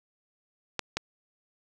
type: clicks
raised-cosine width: 0.2 ms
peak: -11 dBFS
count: 2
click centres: 0.793 / 0.97 s
effects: none